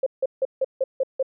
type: tone bursts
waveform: sine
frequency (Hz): 530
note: C5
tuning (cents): +22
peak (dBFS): -18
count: 7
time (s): 0.03-1.228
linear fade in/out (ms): 5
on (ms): 34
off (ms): 160
effects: none